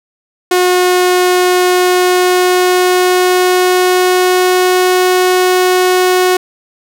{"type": "tone with pitch glide", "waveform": "sawtooth", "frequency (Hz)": [362.3, 366.3], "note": ["F#4", "F#4"], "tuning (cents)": [-36, -17], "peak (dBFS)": -4, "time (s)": [0.51, 6.37], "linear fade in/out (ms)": 5, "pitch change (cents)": 19, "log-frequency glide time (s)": [1.67, 5.04], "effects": []}